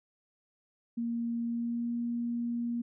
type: tone with pitch glide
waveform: sine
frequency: 233.8 to 236.8 Hz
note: A#3 to A#3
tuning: +5 to +27 cents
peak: -30 dBFS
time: 0.97-2.82 s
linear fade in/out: 10 ms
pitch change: +22 cents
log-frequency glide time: 1.43-1.93 s
effects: none